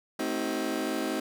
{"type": "chord", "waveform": "30% pulse", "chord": "A diminished seventh", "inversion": "none", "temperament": "just", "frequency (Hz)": [220, 264, 316.8, 380.2], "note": ["A3", "C4", "Eb4", "Gb4"], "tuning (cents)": [0, 16, 31, 47], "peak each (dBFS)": [-34, -31, -30, -33], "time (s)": [0.19, 1.2], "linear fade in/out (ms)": 5, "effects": []}